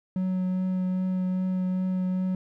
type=tone with vibrato; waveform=triangle; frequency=185 Hz; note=F#3; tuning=in tune; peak=-22 dBFS; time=0.16-2.35 s; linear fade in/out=2 ms; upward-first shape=triangle; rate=2.5 Hz; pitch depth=12 cents each way; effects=none